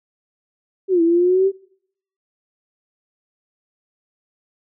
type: exponential two-way sweep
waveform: sine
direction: down then up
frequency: 394.1 to 329 to 394.1 Hz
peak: -12 dBFS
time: 0.88-1.52 s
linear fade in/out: 50 ms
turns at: 1.02 s
effects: noise-tail reverb RT60 0.7 s tail -25 dB re dry